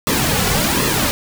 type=noise with flanger; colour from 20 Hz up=pink; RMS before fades=-17 dBFS; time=0.07-1.11 s; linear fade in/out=0 ms; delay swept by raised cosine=1.3 to 3.3 ms; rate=1.3 Hz; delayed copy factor=-0.7; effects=none